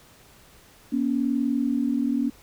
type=tone pair together; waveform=sine; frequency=240.3 / 280.9 Hz; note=B3 / C#4; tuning=-47 / +23 cents; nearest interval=minor third; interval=270 cents; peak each=-24 dBFS; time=0.92-2.3 s; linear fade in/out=10 ms; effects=pink hiss -53 dBFS RMS until 2.42 s